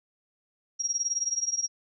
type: tone with tremolo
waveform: sine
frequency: 5640 Hz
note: F8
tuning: 16 cents sharp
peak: -22 dBFS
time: 0.79-1.68 s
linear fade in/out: 20 ms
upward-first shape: triangle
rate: 19 Hz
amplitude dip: 95%
effects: none